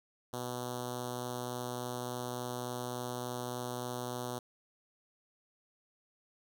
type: tone with notch filter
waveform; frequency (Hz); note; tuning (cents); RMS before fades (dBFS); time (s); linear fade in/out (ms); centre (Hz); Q
5% pulse; 123.47; B2; 0; -39; 0.33-4.39; 5; 2000; 0.66
effects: none